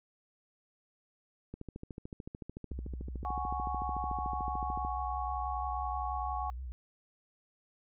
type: click train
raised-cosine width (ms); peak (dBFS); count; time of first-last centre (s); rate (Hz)
3; -29; 46; 1.54-4.849; 13.6
type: tone with vibrato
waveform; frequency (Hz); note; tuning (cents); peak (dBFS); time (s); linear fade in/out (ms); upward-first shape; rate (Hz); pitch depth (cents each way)
sine; 62.7; B1; +27; -38; 2.71-6.72; 0; square; 6.2; 71
type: chord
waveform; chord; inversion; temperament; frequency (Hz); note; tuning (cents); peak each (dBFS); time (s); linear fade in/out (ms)
sine; F# suspended second; none; equal; 740 / 830.6 / 1108.7; F#5 / G#5 / C#6; 0 / 0 / 0; -38; 3.25-6.5; 0
effects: none